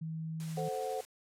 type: tone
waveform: sine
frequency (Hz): 160.4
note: E3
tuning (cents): -47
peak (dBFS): -36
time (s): 0.01-0.69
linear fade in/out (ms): 10
type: noise with tremolo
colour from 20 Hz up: white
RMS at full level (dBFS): -49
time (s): 0.4-1.05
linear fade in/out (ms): 0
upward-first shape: sine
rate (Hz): 12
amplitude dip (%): 25
type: chord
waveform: sine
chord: F# diminished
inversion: first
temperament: equal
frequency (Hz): 440 / 523.3 / 740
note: A4 / C5 / F#5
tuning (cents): 0 / 0 / 0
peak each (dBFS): -38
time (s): 0.57-1.01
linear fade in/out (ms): 5
effects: low-pass 11000 Hz 12 dB/octave